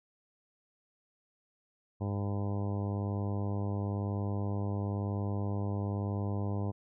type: harmonic tone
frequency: 101 Hz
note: G#2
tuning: 48 cents flat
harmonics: 1 / 2 / 3 / 4 / 5 / 6 / 7 / 8 / 9 / 10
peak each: -32 / -38 / -42 / -44 / -46 / -48 / -49 / -50 / -51 / -52 dBFS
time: 2-6.72 s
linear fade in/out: 20 ms
effects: none